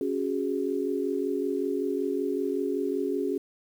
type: chord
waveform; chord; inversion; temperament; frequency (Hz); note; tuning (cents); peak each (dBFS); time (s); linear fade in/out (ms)
sine; C# suspended fourth; none; equal; 277.2 / 370 / 415.3; C#4 / F#4 / G#4; 0 / 0 / 0; -30; 0.01-3.38; 2
effects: 9-bit